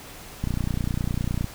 click train, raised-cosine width 5 ms, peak -13 dBFS, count 31, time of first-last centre 0.44-1.443 s, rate 29.9 Hz, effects pink hiss -42 dBFS RMS until 1.54 s

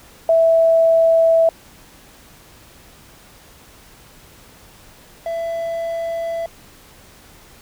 sine / triangle tone pair in turn, 657 / 666.9 Hz, E5 / E5, -6 / +20 cents, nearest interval unison, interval 26 cents, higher second, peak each -10 / -19 dBFS, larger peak first, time 0.29-1.49 / 5.26-6.46 s, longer neither, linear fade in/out 2 ms, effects pink hiss -46 dBFS RMS until 7.61 s

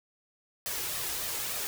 white noise with flanger, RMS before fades -34 dBFS, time 0.66-1.67 s, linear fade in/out 0 ms, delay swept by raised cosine 1.6 to 2.44 ms, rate 3.4 Hz, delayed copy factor +0.5, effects none

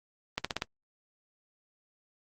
accelerating click train, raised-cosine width 0.2 ms, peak -12 dBFS, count 5, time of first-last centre 0.38-0.621 s, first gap 66 ms, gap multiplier 0.94, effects Opus 32 kbps

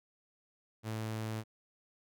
sawtooth tone, 110 Hz, A2, in tune, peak -32 dBFS, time 0.83-1.44 s, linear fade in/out 50 ms, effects none

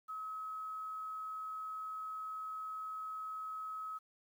sine tone with quantisation, 1281 Hz, E6, 50 cents flat, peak -40 dBFS, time 0.08-3.99 s, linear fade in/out 20 ms, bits 11, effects none

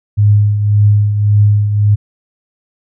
sine tone with tremolo, 103.83 Hz, G#2, in tune, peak -4 dBFS, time 0.17-1.96 s, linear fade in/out 20 ms, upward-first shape triangle, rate 1.8 Hz, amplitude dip 60%, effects none

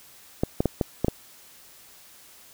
clicks, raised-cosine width 2 ms, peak -8 dBFS, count 6, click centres 0.435 / 0.605 / 0.657 / 0.812 / 1.046 / 1.083 s, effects white hiss -51 dBFS RMS until 2.53 s

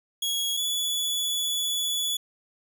sawtooth tone pair in turn, 3329 / 3423 Hz, G#7 / A7, +3 / -48 cents, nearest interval unison, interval 49 cents, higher second, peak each -22 dBFS, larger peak neither, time 0.22-0.57 / 0.57-2.17 s, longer second, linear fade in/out 5 ms, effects none

